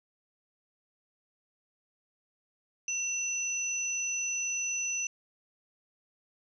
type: tone pair together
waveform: sine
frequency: 2721 / 5986 Hz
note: F7 / F#8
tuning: -46 / +19 cents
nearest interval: octave + major second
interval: 1365 cents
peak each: -35 / -31 dBFS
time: 2.88-5.07 s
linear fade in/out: 2 ms
effects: none